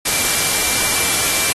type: tone in noise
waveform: sine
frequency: 2349 Hz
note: D7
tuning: in tune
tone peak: -27 dBFS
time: 0.05-1.53 s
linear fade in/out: 10 ms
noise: white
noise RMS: -17 dBFS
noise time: 0.05-1.53 s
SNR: -13 dB
effects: AAC 32 kbps